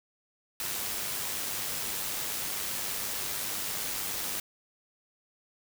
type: noise with amplitude modulation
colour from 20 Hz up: white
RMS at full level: -32 dBFS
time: 0.6-4.4 s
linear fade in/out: 2 ms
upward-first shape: sine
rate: 100 Hz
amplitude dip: 40%
effects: none